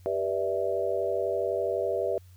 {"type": "chord", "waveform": "sine", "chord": "E minor seventh", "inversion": "first", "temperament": "equal with one note detuned", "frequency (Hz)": [392, 487.9, 587.3, 659.3], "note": ["G4", "B4", "D5", "E5"], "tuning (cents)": [0, -21, 0, 0], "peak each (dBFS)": -31, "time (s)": [0.06, 2.18], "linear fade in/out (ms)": 0, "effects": ["added 91 Hz sine -49 dBFS peak until 2.36 s", "white hiss -64 dBFS RMS until 2.36 s"]}